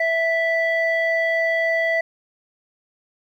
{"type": "tone pair together", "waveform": "sine", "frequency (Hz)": [659.3, 1974.4], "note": ["E5", "B6"], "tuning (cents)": [0, -1], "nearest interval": "octave + perfect fifth", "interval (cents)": 1899, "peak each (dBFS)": -19, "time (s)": [0, 2.01], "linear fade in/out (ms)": 5, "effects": ["tanh soft clip ceiling -13 dBFS", "9-bit"]}